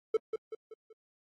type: tone with echo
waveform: triangle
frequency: 440 Hz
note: A4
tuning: in tune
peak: -21 dBFS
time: 0.14-0.17 s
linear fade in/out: 5 ms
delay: 190 ms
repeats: 4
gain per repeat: -7 dB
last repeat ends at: 0.93 s
effects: AAC 32 kbps